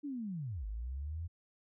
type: linear two-way sweep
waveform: sine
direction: down then up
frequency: 300.5 to 49.55 to 86.9 Hz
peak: -37 dBFS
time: 0.03-1.28 s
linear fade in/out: 20 ms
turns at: 0.66 s
effects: none